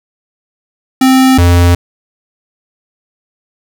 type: tone pair in turn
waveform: square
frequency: 261.6 / 87.3 Hz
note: C4 / F2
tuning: 0 / 0 cents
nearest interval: octave + perfect fifth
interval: 1900 cents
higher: first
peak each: -5 dBFS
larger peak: neither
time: 1.01-1.38 / 1.38-1.75 s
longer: neither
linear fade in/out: 5 ms
effects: none